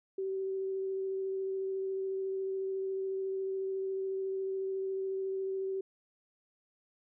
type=tone with vibrato; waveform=sine; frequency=384 Hz; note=G4; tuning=36 cents flat; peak=-32 dBFS; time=0.18-5.81 s; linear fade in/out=5 ms; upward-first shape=sine; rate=14 Hz; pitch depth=10 cents each way; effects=none